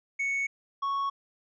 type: tone pair in turn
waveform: triangle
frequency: 2217 / 1108.5 Hz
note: C#7 / C#6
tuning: 0 / 0 cents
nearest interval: octave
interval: 1200 cents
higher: first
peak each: -25 dBFS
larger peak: neither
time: 0.19-0.47 / 0.82-1.1 s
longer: neither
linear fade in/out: 10 ms
effects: resampled to 16000 Hz